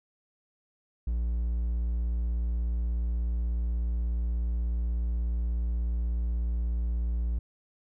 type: tone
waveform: triangle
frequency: 58.27 Hz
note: A#1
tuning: in tune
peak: -24 dBFS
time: 1.07-7.39 s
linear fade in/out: 5 ms
effects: none